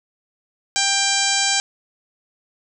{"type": "harmonic tone", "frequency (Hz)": 790, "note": "G5", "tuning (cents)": 13, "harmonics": [1, 2, 3, 4, 5, 6, 7, 8, 9, 10], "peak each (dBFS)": [-26, -26, -26, -26, -26, -26, -26, -26, -26, -26], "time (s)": [0.76, 1.6], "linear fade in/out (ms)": 0, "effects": []}